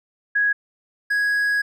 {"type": "tone pair in turn", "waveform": ["sine", "triangle"], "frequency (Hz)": [1661.2, 1661.2], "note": ["G#6", "G#6"], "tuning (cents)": [0, 0], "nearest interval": "unison", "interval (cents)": 0, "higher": "neither", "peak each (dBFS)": [-16, -16], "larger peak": "neither", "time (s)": [[0.35, 0.53], [1.1, 1.62]], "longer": "second", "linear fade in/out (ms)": 10, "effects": []}